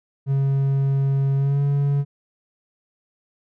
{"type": "tone with pitch glide", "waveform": "triangle", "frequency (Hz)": [137.1, 141.61], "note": ["C#3", "C#3"], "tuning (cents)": [-19, 37], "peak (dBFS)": -15, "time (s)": [0.26, 2.05], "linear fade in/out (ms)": 50, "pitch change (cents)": 56, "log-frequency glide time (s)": [1.36, 1.61], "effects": []}